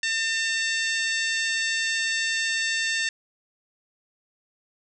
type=harmonic tone with a mistuned harmonic; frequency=902 Hz; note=A5; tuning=43 cents sharp; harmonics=2 / 3 / 4 / 5 / 6 / 7 / 8 / 9; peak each=-26 / -30 / -32 / -34 / -36 / -37 / -38 / -39 dBFS; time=0.03-3.09 s; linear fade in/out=2 ms; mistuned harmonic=9; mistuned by=-44 cents; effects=none